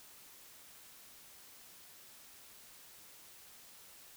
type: silence
effects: white hiss -57 dBFS RMS until 4.16 s